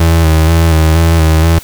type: tone with vibrato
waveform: 35% pulse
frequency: 81 Hz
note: E2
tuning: 30 cents flat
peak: -4 dBFS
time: 0-1.59 s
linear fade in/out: 5 ms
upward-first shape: square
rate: 2.1 Hz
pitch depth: 34 cents each way
effects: white hiss -33 dBFS RMS until 1.63 s